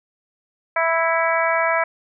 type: harmonic tone with a mistuned harmonic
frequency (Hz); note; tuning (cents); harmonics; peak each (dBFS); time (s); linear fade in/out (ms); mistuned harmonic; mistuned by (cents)
329.6; E4; 0; 2 / 3 / 4 / 5 / 6 / 7; -21 / -23 / -24 / -25 / -26 / -26; 0.76-1.84; 5; 7; -22
effects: none